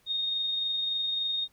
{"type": "tone with amplitude modulation", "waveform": "sine", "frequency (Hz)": 3700, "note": "A#7", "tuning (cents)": -14, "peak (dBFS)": -26, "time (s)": [0.06, 1.48], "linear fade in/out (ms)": 50, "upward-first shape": "sine", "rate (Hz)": 23.5, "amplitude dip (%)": 25, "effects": ["pink hiss -66 dBFS RMS until 1.52 s"]}